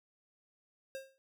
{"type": "tone with exponential decay", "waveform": "square", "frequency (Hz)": 535, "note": "C5", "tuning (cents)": 38, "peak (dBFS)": -38, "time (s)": [0.95, 1.18], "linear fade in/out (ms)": 0, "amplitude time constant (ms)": 50, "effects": []}